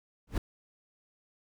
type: noise with exponential growth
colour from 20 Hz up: brown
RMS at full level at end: -24 dBFS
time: 0.27-0.38 s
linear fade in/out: 5 ms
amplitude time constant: 22 ms
effects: none